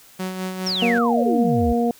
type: tone with tremolo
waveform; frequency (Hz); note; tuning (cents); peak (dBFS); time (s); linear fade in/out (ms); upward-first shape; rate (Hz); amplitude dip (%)
sawtooth; 186.2; F#3; +11; -20; 0.19-0.99; 10; sine; 4.9; 45
type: exponential sweep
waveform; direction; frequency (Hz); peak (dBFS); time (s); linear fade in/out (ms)
sine; down; 5800 to 59.5; -21; 0.66-1.73; 10
type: harmonic tone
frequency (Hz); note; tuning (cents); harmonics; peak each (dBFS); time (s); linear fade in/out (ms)
236.2; A#3; +23; 1 / 2 / 3; -19 / -22 / -24; 0.82-1.91; 2
effects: white hiss -49 dBFS RMS until 1.99 s